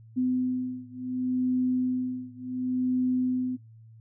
sine beating tone pair, 253.3 / 253.99 Hz, B3 / B3, +44 / +49 cents, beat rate 0.69 Hz, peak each -28 / -29 dBFS, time 0.16-3.57 s, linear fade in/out 20 ms, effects noise-tail reverb RT60 0.2 s tail -17 dB re dry + added 112 Hz sine -48 dBFS peak until 4 s

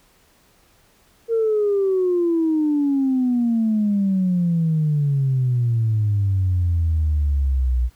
sine exponential sweep, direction down, 463.4 to 59.4 Hz, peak -15 dBFS, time 1.28-7.9 s, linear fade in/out 50 ms, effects tanh soft clip ceiling -12 dBFS + pink hiss -57 dBFS RMS until 7.95 s

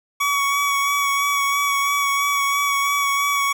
25% pulse tone with vibrato, 1127 Hz, C#6, 28 cents sharp, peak -14 dBFS, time 0.2-3.53 s, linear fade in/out 10 ms, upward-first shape sine, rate 3 Hz, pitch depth 18 cents each way, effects none

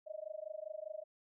sine tone with amplitude modulation, 622 Hz, D#5, 1 cent flat, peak -38 dBFS, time 0.06-1.04 s, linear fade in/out 20 ms, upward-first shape sine, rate 25 Hz, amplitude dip 100%, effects none

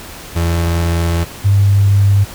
35% pulse / sine tone pair in turn, 84.4 / 99.73 Hz, E2 / G2, +41 / +30 cents, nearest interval minor third, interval 289 cents, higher second, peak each -11 / -7 dBFS, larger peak second, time 0.35-1.25 / 1.44-2.25 s, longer first, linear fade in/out 20 ms, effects pink hiss -32 dBFS RMS until 2.34 s

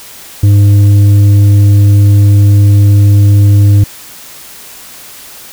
triangle tone with tanh clipping, 101.4 Hz, G#2, 41 cents flat, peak -3 dBFS, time 0.43-3.84 s, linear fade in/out 5 ms, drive 10 dB, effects white hiss -31 dBFS RMS until 5.52 s

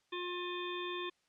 harmonic tone, 355.4 Hz, F4, 30 cents sharp, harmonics 1 / 3 / 5 / 7 / 9 / 10, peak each -40 / -43 / -48 / -46 / -51 / -45 dBFS, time 0.12-1.1 s, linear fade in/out 10 ms, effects white hiss -75 dBFS RMS until 1.28 s + low-pass 6000 Hz 12 dB/octave

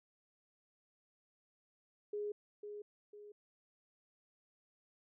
sine tone with echo, 415.3 Hz, G#4, in tune, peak -37 dBFS, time 2.13-2.32 s, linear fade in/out 5 ms, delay 500 ms, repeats 2, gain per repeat -7 dB, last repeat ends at 3.32 s, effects none

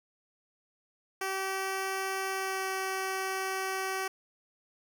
10% pulse tone with pitch glide, 384.2 to 381.5 Hz, G4 to G4, -35 to -47 cents, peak -23 dBFS, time 1.21-4.08 s, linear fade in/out 5 ms, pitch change -12 cents, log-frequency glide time 2.3-2.68 s, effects none

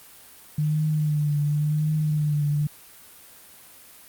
sine tone with vibrato, 150.4 Hz, D3, 42 cents sharp, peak -20 dBFS, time 0.58-2.67 s, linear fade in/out 5 ms, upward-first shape triangle, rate 0.92 Hz, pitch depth 53 cents each way, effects white hiss -48 dBFS RMS until 4.08 s + Opus 32 kbps

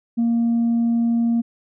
sine tone, 233.1 Hz, A#3, in tune, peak -14 dBFS, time 0.17-1.42 s, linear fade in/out 20 ms, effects tanh soft clip ceiling -14 dBFS

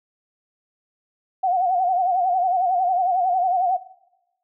sine tone with vibrato, 731 Hz, F#5, 21 cents flat, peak -17 dBFS, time 1.43-3.77 s, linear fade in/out 10 ms, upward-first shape sine, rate 11 Hz, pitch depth 87 cents each way, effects noise-tail reverb RT60 0.9 s tail -18 dB re dry

